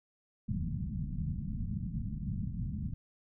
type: low-pass noise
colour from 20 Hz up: white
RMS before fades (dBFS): -36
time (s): 0.48-2.94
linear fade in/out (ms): 0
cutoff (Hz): 210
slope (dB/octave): 48
effects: none